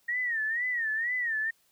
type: tone with vibrato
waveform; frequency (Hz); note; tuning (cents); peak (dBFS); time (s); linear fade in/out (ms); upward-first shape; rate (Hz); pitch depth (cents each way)
sine; 1864.7; A#6; 0; -27; 0.08-1.51; 10; sine; 2.1; 130
effects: white hiss -68 dBFS RMS until 1.71 s